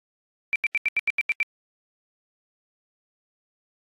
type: tone bursts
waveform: sine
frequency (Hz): 2341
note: D7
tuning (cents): -6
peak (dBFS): -19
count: 9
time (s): 0.53-1.429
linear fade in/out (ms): 0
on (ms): 27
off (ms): 82
effects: AAC 32 kbps